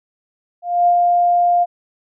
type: tone with ADSR envelope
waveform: sine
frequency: 702 Hz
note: F5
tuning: 9 cents sharp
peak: -9 dBFS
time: 0.62-1.66 s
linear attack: 250 ms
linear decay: 77 ms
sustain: -2 dB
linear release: 35 ms
effects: none